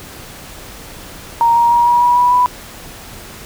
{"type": "tone with pitch steps", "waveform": "sine", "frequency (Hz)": [932.3, 941.5, 950.8, 960.2, 969.6, 979.2, 988.9], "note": ["A#5", "A#5", "A#5", "B5", "B5", "B5", "B5"], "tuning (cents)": [0, 17, 34, -49, -32, -15, 2], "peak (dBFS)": -8, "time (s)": [1.41, 2.46], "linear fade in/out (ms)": 0, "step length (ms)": 150, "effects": ["pink hiss -34 dBFS RMS until 3.45 s"]}